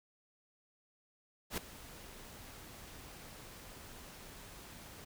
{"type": "noise with ADSR envelope", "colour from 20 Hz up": "pink", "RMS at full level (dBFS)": -36, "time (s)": [1.5, 5.05], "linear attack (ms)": 77, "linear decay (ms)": 4, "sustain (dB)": -16, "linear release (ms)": 12, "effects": []}